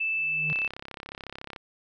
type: tone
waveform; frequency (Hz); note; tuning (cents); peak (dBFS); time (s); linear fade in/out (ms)
sine; 2637; E7; 0; -25; 0-0.68; 10
type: tone with exponential growth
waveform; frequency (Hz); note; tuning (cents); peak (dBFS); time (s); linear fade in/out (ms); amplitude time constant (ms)
triangle; 153.6; D#3; -22; -27; 0.09-0.53; 5; 95
type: click train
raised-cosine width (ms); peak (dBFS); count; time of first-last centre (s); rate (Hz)
0.3; -22; 37; 0.5-1.562; 33.9
effects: none